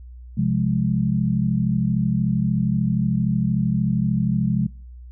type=chord; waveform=sine; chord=F minor; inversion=second; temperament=equal; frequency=130.81 / 174.61 / 207.7 Hz; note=C3 / F3 / Ab3; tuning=0 / 0 / 0 cents; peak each=-22 dBFS; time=0.37-4.67 s; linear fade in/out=10 ms; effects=noise-tail reverb RT60 0.5 s tail -25 dB re dry + added 61 Hz sine -37 dBFS peak until 5.11 s